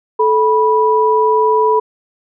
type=tone pair together; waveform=sine; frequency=434.9 / 979.7 Hz; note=A4 / B5; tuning=-20 / -14 cents; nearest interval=octave + major second; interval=1406 cents; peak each=-12 dBFS; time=0.19-1.8 s; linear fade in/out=10 ms; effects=none